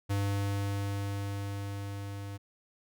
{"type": "tone with level ramp", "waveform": "square", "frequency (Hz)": 100, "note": "G2", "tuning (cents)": 35, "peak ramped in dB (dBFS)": [-28, -39], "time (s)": [0.09, 2.38], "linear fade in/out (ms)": 20, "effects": []}